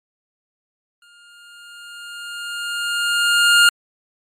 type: tone with exponential growth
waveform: 25% pulse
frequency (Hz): 1412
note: F6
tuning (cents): +19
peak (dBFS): -5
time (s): 1.02-3.69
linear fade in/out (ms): 2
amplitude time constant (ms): 580
effects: low-pass 12000 Hz 12 dB/octave + Opus 48 kbps